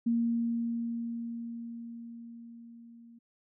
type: tone with level ramp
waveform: sine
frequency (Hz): 233.1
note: A#3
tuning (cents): 0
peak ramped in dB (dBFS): -24 to -51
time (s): 0.06-3.19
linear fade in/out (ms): 10
effects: none